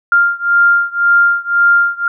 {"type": "beating tone pair", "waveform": "sine", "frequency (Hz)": [1396.9, 1398.8], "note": ["F6", "F6"], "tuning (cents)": [0, 2], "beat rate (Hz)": 1.9, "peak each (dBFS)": [-11, -12], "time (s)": [0.12, 2.08], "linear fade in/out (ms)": 2, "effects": []}